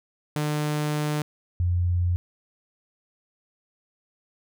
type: tone pair in turn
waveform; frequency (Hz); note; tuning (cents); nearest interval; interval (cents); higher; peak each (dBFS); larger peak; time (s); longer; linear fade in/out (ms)
sawtooth / sine; 150 / 88.27; D3 / F2; +37 / +19; major sixth; 918; first; -20; neither; 0.36-1.22 / 1.6-2.16; first; 0
effects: none